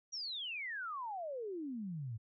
sine exponential sweep, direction down, 5830 to 104.4 Hz, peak -39 dBFS, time 0.12-2.18 s, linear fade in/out 20 ms, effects none

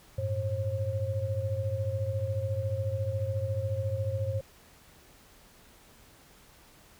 sine tone cluster, 95.2 / 109.3 / 537 Hz, F#2 / A2 / C5, +50 / -11 / +45 cents, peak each -32 / -32 / -34 dBFS, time 0.18-4.41 s, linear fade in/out 5 ms, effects pink hiss -57 dBFS RMS until 6.99 s

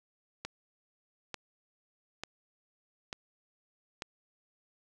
click train, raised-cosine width 0.2 ms, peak -20 dBFS, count 5, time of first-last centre 0.45-4.021 s, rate 1.12 Hz, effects none

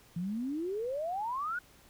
sine exponential sweep, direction up, 164.81 to 1500 Hz, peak -32 dBFS, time 0.16-1.59 s, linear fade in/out 5 ms, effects pink hiss -60 dBFS RMS until 1.89 s

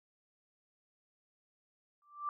sine tone with exponential growth, 1174.7 Hz, D6, in tune, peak -31 dBFS, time 2.02-2.29 s, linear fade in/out 1 ms, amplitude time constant 58 ms, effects none

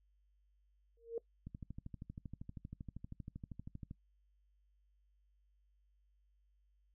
sine tone with exponential growth, 462 Hz, A#4, 16 cents flat, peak -33 dBFS, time 0.97-1.18 s, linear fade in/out 2 ms, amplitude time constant 44 ms
click train, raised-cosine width 5 ms, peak -34 dBFS, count 32, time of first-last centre 1.47-3.911 s, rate 12.7 Hz
effects noise-tail reverb RT60 0.1 s tail -22 dB re dry + added 50 Hz sine -70 dBFS peak until 6.94 s

